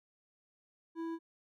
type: tone with hard clipping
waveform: sine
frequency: 329.6 Hz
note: E4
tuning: in tune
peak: -38 dBFS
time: 0.95-1.19 s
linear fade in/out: 50 ms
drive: 8 dB
effects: none